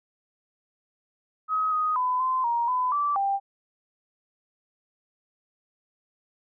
sine tone with pitch steps, 1269 / 1248 / 1005 / 1031 / 941 / 1006 / 1163 / 791 Hz, D#6 / D#6 / B5 / C6 / A#5 / B5 / D6 / G5, +34 / +5 / +30 / -26 / +16 / +32 / -17 / +15 cents, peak -22 dBFS, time 1.48-3.4 s, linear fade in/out 50 ms, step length 240 ms, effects none

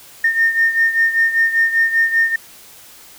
sine beating tone pair, 1822 / 1827.1 Hz, A#6 / A#6, -40 / -35 cents, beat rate 5.1 Hz, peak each -13 / -18 dBFS, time 0.24-2.36 s, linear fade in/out 5 ms, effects tanh soft clip ceiling -5 dBFS + white hiss -42 dBFS RMS until 3.18 s

